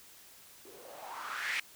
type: noise with low-pass filter sweep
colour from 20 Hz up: violet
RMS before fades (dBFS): -40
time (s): 0.65-1.6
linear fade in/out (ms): 5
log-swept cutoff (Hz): 360 to 2300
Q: 4.1
effects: white hiss -56 dBFS RMS until 1.75 s